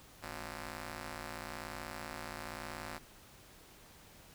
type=ring-modulated tone; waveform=5% pulse; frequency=156.6 Hz; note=D#3; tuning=11 cents sharp; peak=-28 dBFS; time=0.22-2.99 s; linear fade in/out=20 ms; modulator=422 Hz; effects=pink hiss -58 dBFS RMS until 4.34 s